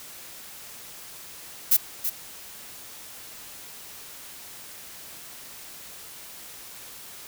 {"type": "noise with echo", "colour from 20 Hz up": "violet", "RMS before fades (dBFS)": -17, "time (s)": [1.71, 1.77], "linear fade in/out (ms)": 10, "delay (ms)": 330, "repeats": 1, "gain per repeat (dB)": -9, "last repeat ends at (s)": 2.1, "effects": ["white hiss -43 dBFS RMS until 7.27 s"]}